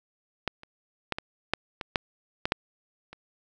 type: clicks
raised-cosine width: 0.3 ms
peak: -11 / -29 / -11 / -16 / -7 / -17 / -7 / -10 / -6 / -27 dBFS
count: 10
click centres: 0.477 / 0.634 / 1.123 / 1.185 / 1.536 / 1.812 / 1.958 / 2.455 / 2.521 / 3.13 s
effects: none